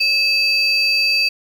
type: tone pair together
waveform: sine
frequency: 2600 / 4647 Hz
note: E7 / D8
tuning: -24 / -19 cents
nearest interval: minor seventh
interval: 1005 cents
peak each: -15 dBFS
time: 0-1.29 s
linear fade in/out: 10 ms
effects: tanh soft clip ceiling -9 dBFS + 7-bit